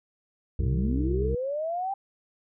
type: linear sweep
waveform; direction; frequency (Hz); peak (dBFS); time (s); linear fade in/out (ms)
sine; up; 70.6 to 798; -27; 0.59-1.94; 5
type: harmonic tone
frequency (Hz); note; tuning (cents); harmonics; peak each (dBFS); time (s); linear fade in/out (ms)
64.9; C2; -13; 1 / 2 / 3 / 5 / 6 / 7; -26 / -32 / -36 / -40 / -42 / -43; 0.59-1.35; 5
effects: none